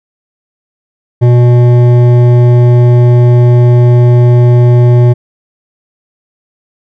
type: tone with hard clipping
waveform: sine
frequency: 121.7 Hz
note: B2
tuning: 25 cents flat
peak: -4 dBFS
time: 1.21-5.14 s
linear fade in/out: 20 ms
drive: 11 dB
effects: none